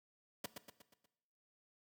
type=noise with echo; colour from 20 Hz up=pink; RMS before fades=-40 dBFS; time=0.44-0.46 s; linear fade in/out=5 ms; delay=120 ms; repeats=5; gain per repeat=-6 dB; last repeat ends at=1.06 s; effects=noise-tail reverb RT60 1.0 s tail -17 dB re dry + high-pass 150 Hz 12 dB/octave